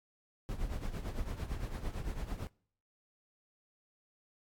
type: noise with tremolo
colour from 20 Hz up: brown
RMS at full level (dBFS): -35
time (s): 0.49-2.47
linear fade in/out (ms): 0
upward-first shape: triangle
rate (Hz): 8.9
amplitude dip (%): 75
effects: noise-tail reverb RT60 0.6 s tail -25 dB re dry + AAC 64 kbps